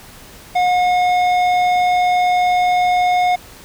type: tone with tanh clipping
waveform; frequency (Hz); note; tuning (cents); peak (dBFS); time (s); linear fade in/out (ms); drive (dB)
triangle; 722; F#5; -43; -14; 0.55-3.36; 10; 16
effects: pink hiss -40 dBFS RMS until 3.64 s

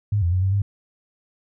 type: tone with pitch steps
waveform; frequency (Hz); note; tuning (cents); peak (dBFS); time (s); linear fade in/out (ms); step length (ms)
sine; 103.3 / 86 / 92 / 95.8 / 100.3; G#2 / F2 / F#2 / G2 / G2; -9 / -26 / -9 / -39 / +40; -17; 0.12-0.62; 5; 100
effects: none

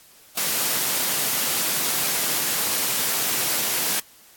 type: high-pass noise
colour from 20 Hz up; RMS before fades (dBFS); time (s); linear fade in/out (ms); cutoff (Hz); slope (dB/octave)
white; -23; 0.37-4; 5; 120; 24
effects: white hiss -51 dBFS RMS until 4.36 s + AAC 64 kbps

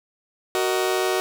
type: chord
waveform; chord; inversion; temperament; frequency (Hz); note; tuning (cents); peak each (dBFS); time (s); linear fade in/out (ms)
sawtooth; D# minor; first; just; 373.4 / 466.7 / 622.3; F#4 / A#4 / D#5; +16 / +2 / 0; -18 / -24 / -24; 0.55-1.2; 0
effects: none

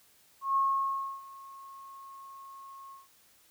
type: tone with ADSR envelope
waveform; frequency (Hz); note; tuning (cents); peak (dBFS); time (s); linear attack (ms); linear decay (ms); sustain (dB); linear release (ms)
sine; 1088; C#6; -33; -23; 0.41-3.08; 150; 650; -22; 160
effects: white hiss -63 dBFS RMS until 3.5 s

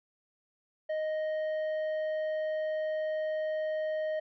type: tone with tanh clipping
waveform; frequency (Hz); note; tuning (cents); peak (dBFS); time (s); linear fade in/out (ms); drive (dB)
sine; 622.3; D#5; 0; -31; 0.89-4.2; 10; 7
effects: none

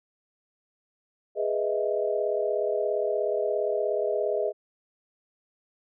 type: chord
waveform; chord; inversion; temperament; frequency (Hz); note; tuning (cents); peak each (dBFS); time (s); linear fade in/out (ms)
sine; E major seventh; first; equal; 415.3 / 493.9 / 622.3 / 659.3; G#4 / B4 / D#5 / E5; 0 / 0 / 0 / 0; -28 / -31 / -28 / -33; 1.35-4.53; 50
effects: none

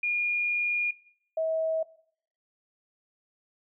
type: tone pair in turn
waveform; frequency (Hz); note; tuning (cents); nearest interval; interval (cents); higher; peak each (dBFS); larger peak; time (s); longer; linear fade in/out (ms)
sine; 2427 / 642.8; D#7 / E5; -44 / -44; octave + major seventh; 2300; first; -25; neither; 0.03-0.91 / 1.37-1.83; first; 5
effects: noise-tail reverb RT60 0.6 s tail -18 dB re dry

